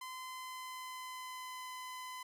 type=tone with pitch glide; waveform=sawtooth; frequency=1027 to 1014.6 Hz; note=C6 to B5; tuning=-33 to +46 cents; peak=-40 dBFS; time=0.01-2.23 s; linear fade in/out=5 ms; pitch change=-21 cents; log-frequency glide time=0.28-1.74 s; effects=none

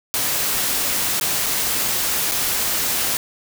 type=noise with dropouts; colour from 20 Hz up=white; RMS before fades=-21 dBFS; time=0.14-3.17 s; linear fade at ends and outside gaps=0 ms; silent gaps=1.198-1.211 / 1.461-1.465 / 2.313-2.319 s; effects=none

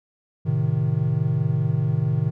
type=chord; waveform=triangle; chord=A diminished; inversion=none; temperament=equal; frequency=110 / 130.81 / 155.56 Hz; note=A2 / C3 / Eb3; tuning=0 / 0 / 0 cents; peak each=-23 / -21 / -21 dBFS; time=0.45-2.31 s; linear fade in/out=20 ms; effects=none

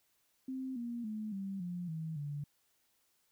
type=tone with pitch steps; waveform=sine; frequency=261.6 / 237.1 / 215 / 194.85 / 176.63 / 160.11 / 145.13 Hz; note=C4 / A#3 / A3 / G3 / F3 / D#3 / D3; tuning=0 / +30 / -40 / -10 / +20 / +50 / -20 cents; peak=-37 dBFS; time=0.48-2.44 s; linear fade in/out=5 ms; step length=280 ms; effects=white hiss -75 dBFS RMS until 3.31 s

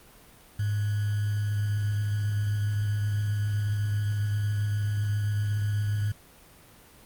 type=tone with sample-and-hold; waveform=sine; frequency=103.83 Hz; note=G#2; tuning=in tune; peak=-24 dBFS; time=0.59-6.12 s; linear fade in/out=5 ms; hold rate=1575 Hz; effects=pink hiss -53 dBFS RMS until 7.05 s + Opus 32 kbps

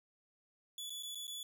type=tone with dropouts; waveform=sawtooth; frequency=3433 Hz; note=A7; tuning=43 cents flat; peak=-39 dBFS; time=0.78-1.43 s; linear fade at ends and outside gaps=2 ms; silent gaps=0.897-0.903 / 1.026-1.032 / 1.148-1.154 / 1.27-1.278 s; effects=none

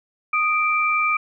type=tone pair together; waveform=sine; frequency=1240.8 / 2349 Hz; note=D#6 / D7; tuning=-5 / 0 cents; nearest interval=major seventh; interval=1105 cents; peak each=-20 dBFS; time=0.33-1.17 s; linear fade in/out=5 ms; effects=none

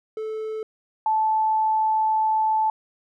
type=tone pair in turn; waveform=triangle / sine; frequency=436.5 / 873 Hz; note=A4 / A5; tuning=-14 / -14 cents; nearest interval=octave; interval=1200 cents; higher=second; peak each=-25 / -18 dBFS; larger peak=second; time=0.17-0.63 / 1.06-2.7 s; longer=second; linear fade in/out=2 ms; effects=none

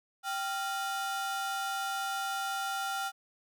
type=ring-modulated tone; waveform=45% pulse; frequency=1084 Hz; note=C#6; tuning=39 cents flat; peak=-29 dBFS; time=0.23-3.12 s; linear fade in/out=50 ms; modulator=303 Hz; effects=none

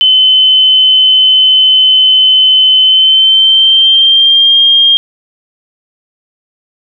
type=tone with pitch glide; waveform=sine; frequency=3047 to 3217 Hz; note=G7 to G7; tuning=-50 to +44 cents; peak=-3 dBFS; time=0.01-4.97 s; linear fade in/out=0 ms; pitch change=+94 cents; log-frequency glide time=2.81-4.59 s; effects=none

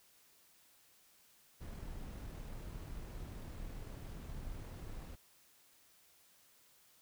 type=noise with amplitude modulation; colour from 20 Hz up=brown; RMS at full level=-45 dBFS; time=1.6-5.16 s; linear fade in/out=20 ms; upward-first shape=sine; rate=40.1 Hz; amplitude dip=25%; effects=white hiss -67 dBFS RMS until 7.01 s

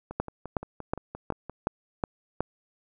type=two click trains; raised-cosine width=1 ms; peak=-23 / -12 dBFS; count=9 / 7; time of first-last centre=0.11-1.496 / 0.2-2.406 s; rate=5.77 / 2.72 Hz; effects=none

